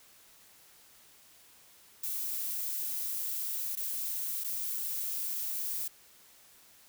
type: noise with dropouts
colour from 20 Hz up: violet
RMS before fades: -35 dBFS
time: 2.03-5.88 s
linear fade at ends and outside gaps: 5 ms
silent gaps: 3.755-3.77 / 4.438-4.444 s
effects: white hiss -59 dBFS RMS until 6.88 s